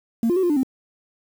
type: tone with pitch steps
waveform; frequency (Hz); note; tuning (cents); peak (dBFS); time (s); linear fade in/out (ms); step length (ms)
sine; 229.4 / 349.8 / 377.9 / 350.6 / 295.6 / 262.2; A#3 / F4 / F#4 / F4 / D4 / C4; -28 / +3 / +37 / +7 / +11 / +4; -15; 0.23-0.632; 2; 67
effects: tanh soft clip ceiling -13 dBFS + 7-bit